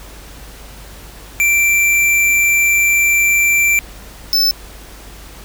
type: tone pair in turn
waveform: square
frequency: 2349 / 5273 Hz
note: D7 / E8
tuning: 0 / 0 cents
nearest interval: octave + major second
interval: 1400 cents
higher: second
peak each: -11 dBFS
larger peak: neither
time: 1.4-3.79 / 4.33-4.51 s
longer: first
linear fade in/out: 0 ms
effects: added 50 Hz sine -36 dBFS peak until 5.44 s + pink hiss -38 dBFS RMS until 5.44 s